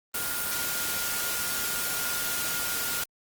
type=tone in noise; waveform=sine; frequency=1417 Hz; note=F6; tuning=25 cents sharp; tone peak=-36 dBFS; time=0.14-3.04 s; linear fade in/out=5 ms; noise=white; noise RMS=-30 dBFS; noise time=0.14-3.04 s; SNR=-9 dB; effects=Opus 24 kbps